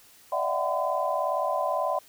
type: tone cluster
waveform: sine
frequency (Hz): 586 / 648 / 727 / 765 / 1016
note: D5 / E5 / F#5 / G5 / B5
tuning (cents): -4 / -30 / -31 / -42 / +49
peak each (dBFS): -30 / -30 / -33 / -33 / -29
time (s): 0.32-1.99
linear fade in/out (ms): 5
effects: white hiss -55 dBFS RMS until 2.08 s